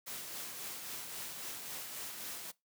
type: noise with tremolo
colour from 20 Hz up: white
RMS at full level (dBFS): -42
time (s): 0.06-2.52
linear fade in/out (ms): 20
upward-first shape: triangle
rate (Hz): 3.7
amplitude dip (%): 40
effects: noise-tail reverb RT60 0.2 s tail -22 dB re dry + high-pass 100 Hz 12 dB/octave